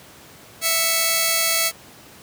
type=tone pair together; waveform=5% pulse; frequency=659.3 / 2218 Hz; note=E5 / C#7; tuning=0 / 0 cents; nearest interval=octave + major sixth; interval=2100 cents; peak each=-10 dBFS; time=0.61-1.72 s; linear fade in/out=50 ms; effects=pink hiss -45 dBFS RMS until 2.22 s + high-pass 100 Hz 12 dB/octave